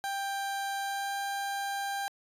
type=tone with pitch glide; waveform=30% pulse; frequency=790 to 795 Hz; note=G5 to G5; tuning=+13 to +24 cents; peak=-29 dBFS; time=0.04-2.08 s; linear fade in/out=0 ms; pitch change=+11 cents; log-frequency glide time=0.8-1.16 s; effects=resampled to 32000 Hz